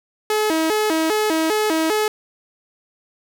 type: tone with vibrato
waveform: sawtooth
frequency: 370 Hz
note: F#4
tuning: in tune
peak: -13 dBFS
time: 0.3-2.08 s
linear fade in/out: 2 ms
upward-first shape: square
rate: 2.5 Hz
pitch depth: 250 cents each way
effects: none